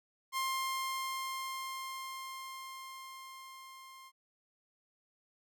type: tone with level ramp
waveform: sawtooth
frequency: 1058 Hz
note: C6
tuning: 19 cents sharp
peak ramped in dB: -28 to -48 dBFS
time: 0.32-4.12 s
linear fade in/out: 50 ms
effects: none